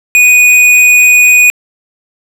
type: tone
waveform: square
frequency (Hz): 2476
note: D#7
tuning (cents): -9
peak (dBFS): -3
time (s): 0.15-1.5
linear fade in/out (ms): 0
effects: low-pass 12000 Hz 12 dB/octave